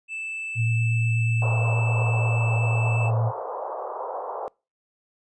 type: tone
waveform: triangle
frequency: 2637 Hz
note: E7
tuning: in tune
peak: -28 dBFS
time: 0.08-3.11 s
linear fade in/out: 50 ms
type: tone with vibrato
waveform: sine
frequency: 113.8 Hz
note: A#2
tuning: 41 cents flat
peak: -20 dBFS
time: 0.55-3.32 s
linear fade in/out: 50 ms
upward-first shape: sine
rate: 8.3 Hz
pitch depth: 14 cents each way
type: band-pass noise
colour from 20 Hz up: pink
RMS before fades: -32 dBFS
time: 1.42-4.48 s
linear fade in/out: 0 ms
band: 450 to 1100 Hz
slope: 48 dB/octave
effects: noise-tail reverb RT60 0.3 s tail -26 dB re dry + resampled to 22050 Hz